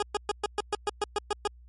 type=tone bursts; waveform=20% pulse; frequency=413.5 Hz; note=G#4; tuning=8 cents flat; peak=-20 dBFS; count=11; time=0-1.475 s; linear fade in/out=2 ms; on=25 ms; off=120 ms; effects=added 60 Hz sine -49 dBFS peak until 1.68 s + MP3 48 kbps